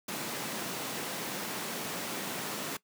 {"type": "high-pass noise", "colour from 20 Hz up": "pink", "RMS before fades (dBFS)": -37, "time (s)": [0.08, 2.77], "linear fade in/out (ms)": 5, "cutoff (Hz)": 160, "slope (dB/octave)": 24, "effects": ["noise-tail reverb RT60 0.1 s tail -19 dB re dry"]}